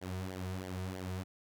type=tone with flanger; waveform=sawtooth; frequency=92.9 Hz; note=F#2; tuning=7 cents sharp; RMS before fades=-40 dBFS; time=0.01-1.24 s; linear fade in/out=20 ms; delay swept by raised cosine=0.76 to 3.76 ms; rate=3.1 Hz; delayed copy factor=-0.75; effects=none